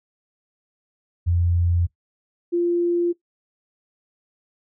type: tone pair in turn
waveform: sine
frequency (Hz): 86.6 / 346.4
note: F2 / F4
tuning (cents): -14 / -14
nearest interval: 2 octaves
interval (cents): 2400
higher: second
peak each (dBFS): -17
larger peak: neither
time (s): 1.26-1.87 / 2.52-3.13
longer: neither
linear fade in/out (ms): 20
effects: noise-tail reverb RT60 0.1 s tail -17 dB re dry